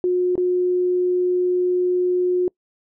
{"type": "tone with dropouts", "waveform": "sine", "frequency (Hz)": 360.8, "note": "F#4", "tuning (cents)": -44, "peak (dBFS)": -16, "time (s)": [0.04, 2.48], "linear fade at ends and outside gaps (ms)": 1, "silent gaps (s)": [0.355, 0.378], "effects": ["noise-tail reverb RT60 0.1 s tail -26 dB re dry"]}